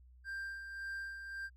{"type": "tone with tremolo", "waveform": "triangle", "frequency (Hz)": 1584, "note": "G6", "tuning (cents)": 18, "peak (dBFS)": -37, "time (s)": [0.24, 1.5], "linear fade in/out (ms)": 50, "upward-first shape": "sine", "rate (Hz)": 1.8, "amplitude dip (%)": 50, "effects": ["added 62 Hz sine -57 dBFS peak until 1.56 s"]}